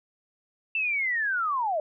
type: linear sweep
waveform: sine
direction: down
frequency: 2688 to 587.3 Hz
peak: -24 dBFS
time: 0.75-1.8 s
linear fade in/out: 2 ms
effects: none